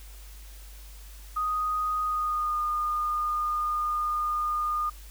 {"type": "tone with pitch glide", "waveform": "sine", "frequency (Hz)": [1244.5, 1218.9], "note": ["D#6", "D#6"], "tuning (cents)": [0, -36], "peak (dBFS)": -25, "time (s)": [1.36, 4.9], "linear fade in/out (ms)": 10, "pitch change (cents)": -36, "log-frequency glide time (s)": [2.04, 2.59], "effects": ["added 50 Hz sine -43 dBFS peak until 5.1 s", "white hiss -52 dBFS RMS until 5.1 s"]}